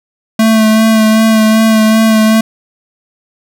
square tone with vibrato, 220 Hz, A3, in tune, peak -6 dBFS, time 0.39-2.41 s, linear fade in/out 5 ms, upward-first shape sine, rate 2.6 Hz, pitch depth 21 cents each way, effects none

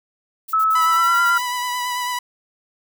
violet noise bursts, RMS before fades -34 dBFS, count 9, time 0.48-1.415 s, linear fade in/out 10 ms, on 55 ms, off 55 ms
sine tone with pitch glide, 1300 to 1385.3 Hz, E6 to F6, -24 to -14 cents, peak -14 dBFS, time 0.53-1.38 s, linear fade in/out 5 ms, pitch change +110 cents, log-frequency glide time 0.83-1.19 s
sawtooth tone with vibrato, 987.8 Hz, B5, in tune, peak -18 dBFS, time 0.75-2.19 s, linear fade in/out 5 ms, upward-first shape triangle, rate 9.1 Hz, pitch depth 25 cents each way
effects none

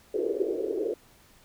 white band-pass noise, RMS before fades -29 dBFS, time 0.14-0.94 s, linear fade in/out 5 ms, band 350 to 470 Hz, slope 48 dB/octave, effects pink hiss -58 dBFS RMS until 1.44 s

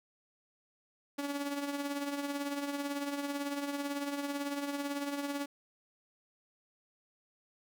sawtooth tone with tremolo, 284.1 Hz, C#4, 43 cents sharp, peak -28 dBFS, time 1.18-5.46 s, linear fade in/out 10 ms, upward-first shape triangle, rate 18 Hz, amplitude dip 60%, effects none

